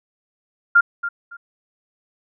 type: tone with echo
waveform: sine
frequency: 1399 Hz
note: F6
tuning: 3 cents sharp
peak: -8 dBFS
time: 0.75-0.81 s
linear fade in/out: 10 ms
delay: 280 ms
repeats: 2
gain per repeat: -13 dB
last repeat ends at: 1.37 s
effects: none